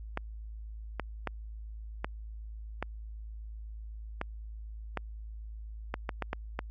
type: clicks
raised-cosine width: 0.5 ms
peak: -17 dBFS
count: 12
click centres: 0.174 / 0.997 / 1.273 / 2.045 / 2.826 / 4.214 / 4.973 / 5.941 / 6.092 / 6.223 / 6.331 / 6.591 s
effects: added 54 Hz sine -40 dBFS peak until 6.7 s + AAC 64 kbps

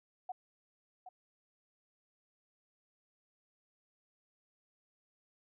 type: tone with echo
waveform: sine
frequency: 740 Hz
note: F#5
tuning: in tune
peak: -37 dBFS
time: 0.29-0.32 s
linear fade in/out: 5 ms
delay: 770 ms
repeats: 1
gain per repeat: -10 dB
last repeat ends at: 1.09 s
effects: none

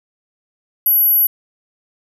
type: tone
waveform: sine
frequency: 11720 Hz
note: F#9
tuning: 18 cents flat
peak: -10 dBFS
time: 0.86-1.27 s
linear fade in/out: 5 ms
effects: none

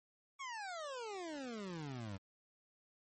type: exponential sweep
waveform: 25% pulse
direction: down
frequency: 1133 to 92.5 Hz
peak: -39 dBFS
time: 0.39-2.18 s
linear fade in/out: 20 ms
effects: MP3 32 kbps

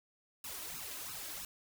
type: noise with flanger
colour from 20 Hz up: white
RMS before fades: -44 dBFS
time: 0.44-1.45 s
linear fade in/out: 2 ms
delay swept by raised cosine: 0.75 to 3.15 ms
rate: 3 Hz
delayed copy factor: +1
effects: none

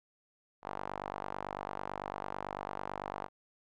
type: tone with band-pass filter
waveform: sawtooth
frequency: 49 Hz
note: G1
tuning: in tune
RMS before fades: -41 dBFS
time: 0.62-3.29 s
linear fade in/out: 50 ms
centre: 900 Hz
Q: 2.1
effects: none

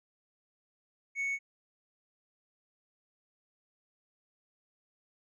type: tone with tanh clipping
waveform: triangle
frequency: 2217 Hz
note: C#7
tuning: in tune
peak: -31 dBFS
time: 1.15-1.39 s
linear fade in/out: 50 ms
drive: 7 dB
effects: none

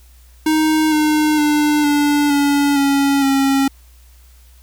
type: tone with pitch steps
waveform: square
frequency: 312 / 305.1 / 298.3 / 291.6 / 285.1 / 278.8 / 272.6 Hz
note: D#4 / D#4 / D4 / D4 / C#4 / C#4 / C#4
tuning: +5 / -34 / +27 / -12 / +49 / +10 / -29 cents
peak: -13 dBFS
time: 0.46-3.68 s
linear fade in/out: 5 ms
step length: 460 ms
effects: added 61 Hz sine -43 dBFS peak until 4.62 s + white hiss -53 dBFS RMS until 4.62 s

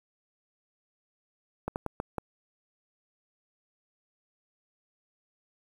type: slowing click train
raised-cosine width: 1 ms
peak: -17 dBFS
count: 5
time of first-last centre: 1.68-2.183 s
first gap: 79 ms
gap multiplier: 1.32
effects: 8-bit

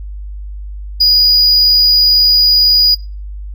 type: tone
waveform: triangle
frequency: 4911 Hz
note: D#8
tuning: 23 cents flat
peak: -5 dBFS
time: 1-2.95 s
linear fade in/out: 10 ms
effects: noise-tail reverb RT60 0.3 s tail -20 dB re dry + added 50 Hz sine -23 dBFS peak until 3.54 s

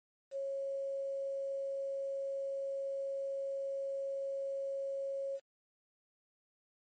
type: tone with quantisation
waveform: sine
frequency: 548 Hz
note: C#5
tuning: 20 cents flat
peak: -35 dBFS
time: 0.31-5.4 s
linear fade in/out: 50 ms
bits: 10
effects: MP3 32 kbps

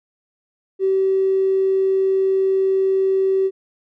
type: tone with tanh clipping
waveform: triangle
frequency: 383.7 Hz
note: G4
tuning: 37 cents flat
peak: -14 dBFS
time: 0.79-3.51 s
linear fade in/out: 50 ms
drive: 2 dB
effects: none

